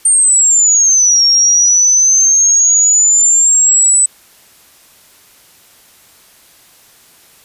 sine exponential two-way sweep, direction down then up, 8870 to 5530 to 8020 Hz, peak -6 dBFS, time 0.05-4.06 s, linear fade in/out 5 ms, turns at 1.24 s, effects white hiss -45 dBFS RMS until 7.44 s + resampled to 32000 Hz

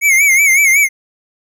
square tone with vibrato, 2200 Hz, C#7, 14 cents flat, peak -8 dBFS, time 0.01-0.89 s, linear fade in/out 50 ms, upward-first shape sine, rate 5.4 Hz, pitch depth 95 cents each way, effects none

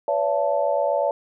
sine tone cluster, 504 / 572 / 673 / 880 Hz, B4 / D5 / E5 / A5, +35 / -46 / +36 / 0 cents, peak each -29 / -21 / -25 / -27 dBFS, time 0.08-1.11 s, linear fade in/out 2 ms, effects none

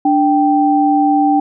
sine tone pair together, 293.9 / 782 Hz, D4 / G5, +1 / -4 cents, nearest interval octave + perfect fourth, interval 1695 cents, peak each -12 dBFS, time 0.05-1.4 s, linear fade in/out 5 ms, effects none

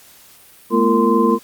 sine tone cluster, 215.4 / 239.1 / 342.4 / 458.3 / 1037 Hz, A3 / A#3 / F4 / A#4 / C6, -37 / +44 / -34 / -29 / -16 cents, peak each -18 dBFS, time 0.7-1.39 s, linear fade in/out 50 ms, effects white hiss -46 dBFS RMS until 1.43 s + Opus 48 kbps

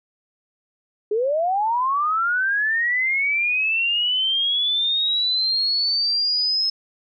sine linear sweep, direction up, 405.3 to 5200 Hz, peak -18 dBFS, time 1.11-6.7 s, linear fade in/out 5 ms, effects none

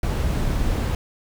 brown noise, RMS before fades -22 dBFS, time 0.03-0.95 s, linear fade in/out 2 ms, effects none

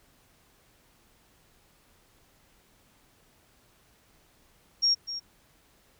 sine tone with echo, 5570 Hz, F8, 5 cents flat, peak -20 dBFS, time 4.82-4.95 s, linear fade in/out 20 ms, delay 250 ms, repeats 1, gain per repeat -12 dB, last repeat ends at 5.2 s, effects pink hiss -63 dBFS RMS until 5.99 s

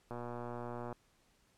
click train, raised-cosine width 1 ms, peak -29 dBFS, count 99, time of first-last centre 0.11-0.927 s, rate 120 Hz, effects pink hiss -71 dBFS RMS until 1.57 s + low-pass 11000 Hz 12 dB/octave

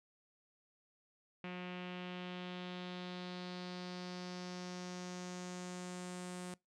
sawtooth tone with low-pass filter sweep, 180 Hz, F#3, 47 cents flat, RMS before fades -45 dBFS, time 1.44-6.54 s, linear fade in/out 2 ms, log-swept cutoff 2600 to 8800 Hz, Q 2.9, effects noise-tail reverb RT60 0.2 s tail -24 dB re dry

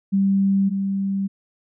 sine tone pair in turn, 195.7 / 195.7 Hz, G3 / G3, -3 / -3 cents, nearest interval unison, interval 0 cents, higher neither, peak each -15 / -20 dBFS, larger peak first, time 0.12-0.7 / 0.7-1.28 s, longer neither, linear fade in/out 20 ms, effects none

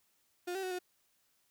35% pulse tone with pitch steps, 355.3 / 384 / 370.5 / 361.6 Hz, F4 / G4 / F#4 / F#4, +30 / -36 / +2 / -40 cents, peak -34 dBFS, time 0.47-0.79 s, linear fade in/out 10 ms, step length 80 ms, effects white hiss -74 dBFS RMS until 1.5 s

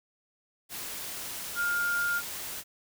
sine tone in noise, 1410 Hz, F6, 16 cents sharp, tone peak -26 dBFS, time 1.55-2.22 s, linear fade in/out 50 ms, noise white, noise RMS -38 dBFS, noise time 0.69-2.64 s, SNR +9 dB, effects none

